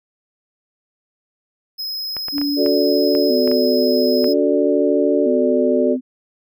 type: tone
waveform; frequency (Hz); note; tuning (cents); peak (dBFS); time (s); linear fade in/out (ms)
square; 5110; D#8; +45; -24; 1.78-4.34; 20
type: clicks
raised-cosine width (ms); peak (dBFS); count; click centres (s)
0.5; -16; 9; 2.167 / 2.284 / 2.382 / 2.415 / 2.662 / 3.151 / 3.476 / 3.515 / 4.243
type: tone with vibrato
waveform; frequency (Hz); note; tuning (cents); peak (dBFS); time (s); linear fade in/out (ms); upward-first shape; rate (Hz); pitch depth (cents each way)
sine; 270.4; C#4; -43; -18; 2.32-6.01; 50; square; 0.51; 99
type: chord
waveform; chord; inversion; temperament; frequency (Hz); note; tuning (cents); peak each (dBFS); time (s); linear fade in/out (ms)
sine; D major; first; just; 367.1 / 440.5 / 587.3; F#4 / A4 / D5; -14 / +2 / 0; -19; 2.56-5.97; 50
effects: none